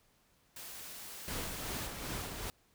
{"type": "noise", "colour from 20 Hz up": "white", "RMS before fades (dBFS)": -47, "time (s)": [0.56, 1.87], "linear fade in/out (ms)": 5}
{"type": "noise with tremolo", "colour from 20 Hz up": "pink", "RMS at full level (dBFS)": -39, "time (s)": [1.28, 2.5], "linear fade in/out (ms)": 0, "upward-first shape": "sine", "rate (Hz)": 2.6, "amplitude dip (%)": 40}
{"effects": ["pink hiss -70 dBFS RMS until 2.74 s"]}